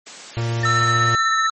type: high-pass noise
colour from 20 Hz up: white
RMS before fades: -36 dBFS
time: 0.06-0.94 s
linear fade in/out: 10 ms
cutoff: 180 Hz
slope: 24 dB/octave
type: tone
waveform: 45% pulse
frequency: 116.1 Hz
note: A#2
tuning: 7 cents flat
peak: -20 dBFS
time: 0.37-1.15 s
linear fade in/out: 0 ms
type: tone with tremolo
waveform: sine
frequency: 1807 Hz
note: A6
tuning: 46 cents sharp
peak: -17 dBFS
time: 0.63-1.47 s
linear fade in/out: 5 ms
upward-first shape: triangle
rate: 16 Hz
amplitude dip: 70%
type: tone with vibrato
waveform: square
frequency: 1318.5 Hz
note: E6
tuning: in tune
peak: -18 dBFS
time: 0.65-1.5 s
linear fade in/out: 5 ms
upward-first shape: sine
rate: 2.3 Hz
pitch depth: 9 cents each way
effects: MP3 32 kbps